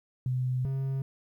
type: tone pair in turn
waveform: sine / triangle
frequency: 127.2 / 134.76 Hz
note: C3 / C#3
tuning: -48 / -49 cents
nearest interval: minor second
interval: 99 cents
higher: second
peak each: -26 dBFS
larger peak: neither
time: 0.26-0.65 / 0.65-1.02 s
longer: first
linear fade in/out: 2 ms
effects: 11-bit